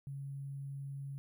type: tone with sample-and-hold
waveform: sine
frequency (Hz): 138.59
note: C#3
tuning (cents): 0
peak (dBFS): -40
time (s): 0.07-1.18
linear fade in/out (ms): 0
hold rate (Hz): 11025
effects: none